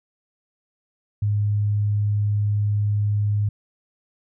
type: tone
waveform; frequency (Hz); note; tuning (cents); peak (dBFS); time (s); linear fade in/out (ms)
sine; 103.7; G#2; -2; -18; 1.22-3.49; 5
effects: none